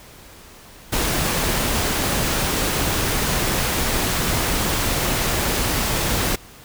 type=noise; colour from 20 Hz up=pink; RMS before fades=-21 dBFS; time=0.92-6.36 s; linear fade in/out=10 ms; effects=pink hiss -44 dBFS RMS until 6.64 s